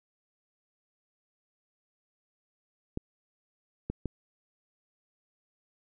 clicks, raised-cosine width 3 ms, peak -19 dBFS, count 3, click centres 2.974 / 3.9 / 4.057 s, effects none

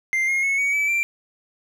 triangle tone with pitch steps, 2093 / 2143 / 2195 / 2247 / 2301 / 2356 Hz, C7 / C7 / C#7 / C#7 / D7 / D7, 0 / +41 / -18 / +23 / -36 / +5 cents, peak -17 dBFS, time 0.13-1.03 s, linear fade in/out 0 ms, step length 150 ms, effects none

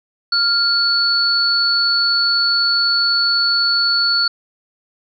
sine tone pair together, 1396 / 4432 Hz, F6 / C#8, -1 / -1 cents, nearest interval octave + minor sixth, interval 2000 cents, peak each -19 / -14 dBFS, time 0.32-4.28 s, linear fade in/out 5 ms, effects none

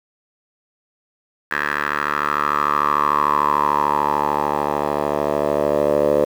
10% pulse tone with band-pass filter sweep, 73.42 Hz, D2, in tune, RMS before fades -19 dBFS, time 1.51-6.25 s, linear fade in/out 5 ms, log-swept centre 1600 to 550 Hz, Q 5.8, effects 7-bit

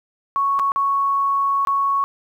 sine tone with dropouts, 1108.7 Hz, C#6, in tune, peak -16 dBFS, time 0.36-2.04 s, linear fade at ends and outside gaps 0 ms, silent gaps 0.591-0.596 / 0.719-0.76 / 1.65-1.672 s, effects 9-bit

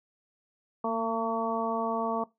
harmonic tone with a mistuned harmonic, 226.2 Hz, A3, 48 cents sharp, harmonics 1 / 2 / 3 / 4 / 5, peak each -33 / -33 / -33 / -33 / -33 dBFS, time 0.84-2.24 s, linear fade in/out 5 ms, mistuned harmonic 1, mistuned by +22 cents, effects noise-tail reverb RT60 0.2 s tail -20 dB re dry

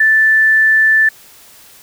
sine tone, 1760 Hz, A6, in tune, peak -7 dBFS, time 0-1.09 s, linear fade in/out 5 ms, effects white hiss -42 dBFS RMS until 1.82 s

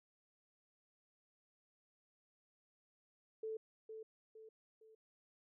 sine tone with echo, 440 Hz, A4, in tune, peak -40 dBFS, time 3.43-3.57 s, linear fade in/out 5 ms, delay 460 ms, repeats 3, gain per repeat -7 dB, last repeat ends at 4.95 s, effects none

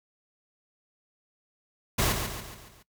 pink noise with echo, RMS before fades -25 dBFS, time 1.98-2.13 s, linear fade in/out 10 ms, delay 140 ms, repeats 5, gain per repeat -6 dB, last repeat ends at 2.83 s, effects noise-tail reverb RT60 0.1 s tail -19 dB re dry

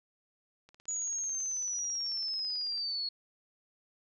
click train, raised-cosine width 0.2 ms, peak -39 dBFS, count 39, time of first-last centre 0.69-2.778 s, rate 18.2 Hz
sine linear sweep, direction down, 6860 to 4323 Hz, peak -32 dBFS, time 0.88-3.09 s, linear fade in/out 5 ms
effects none

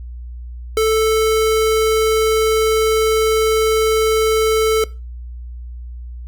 square tone, 440 Hz, A4, in tune, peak -13 dBFS, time 0.77-4.84 s, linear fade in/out 2 ms, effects noise-tail reverb RT60 0.3 s tail -21 dB re dry + added 60 Hz sine -28 dBFS peak until 6.27 s

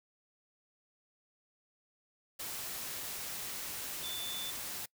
sine tone in noise, 3520 Hz, A7, in tune, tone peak -39 dBFS, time 4.03-4.51 s, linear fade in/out 10 ms, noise white, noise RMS -41 dBFS, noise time 2.39-4.86 s, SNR -1 dB, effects noise-tail reverb RT60 0.1 s tail -23 dB re dry

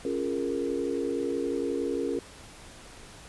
sine chord, Bb minor seventh, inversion first, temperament equal, 277.2 / 349.2 / 415.3 / 466.2 Hz, Db4 / F4 / Ab4 / Bb4, 0 / 0 / 0 / 0 cents, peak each -32 / -33 / -33 / -32 dBFS, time 0.05-2.19 s, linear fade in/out 2 ms, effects pink hiss -48 dBFS RMS until 3.28 s + resampled to 24000 Hz

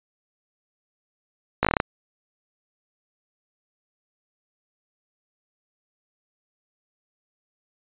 slowing click train, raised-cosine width 0.5 ms, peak -4 dBFS, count 8, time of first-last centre 1.63-1.802 s, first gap 17 ms, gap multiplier 1.12, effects resampled to 8000 Hz

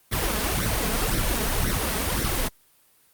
pink noise with flanger, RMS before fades -24 dBFS, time 0.11-2.49 s, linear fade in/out 20 ms, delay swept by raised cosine 0.51 to 4.71 ms, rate 1.9 Hz, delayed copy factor +0.8, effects white hiss -60 dBFS RMS until 3.13 s + Opus 32 kbps

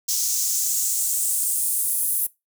white noise with high-pass filter sweep, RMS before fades -23 dBFS, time 0.08-2.27 s, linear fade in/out 10 ms, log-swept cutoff 5800 to 11000 Hz, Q 2.6, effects noise-tail reverb RT60 0.2 s tail -20 dB re dry

